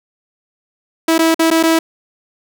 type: tone with dropouts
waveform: sawtooth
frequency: 325.9 Hz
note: E4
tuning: 20 cents flat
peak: -6 dBFS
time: 1.08-1.79 s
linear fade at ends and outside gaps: 5 ms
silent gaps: 1.181-1.19 / 1.345-1.393 / 1.504-1.511 / 1.629-1.635 s
effects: none